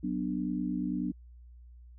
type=chord; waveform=sine; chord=B minor; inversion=second; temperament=just; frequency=185.21 / 246.9 / 296.3 Hz; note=F#3 / B3 / D4; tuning=+2 / 0 / +15 cents; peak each=-34 dBFS; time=0.03-1.12 s; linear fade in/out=10 ms; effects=added 60 Hz sine -49 dBFS peak until 1.98 s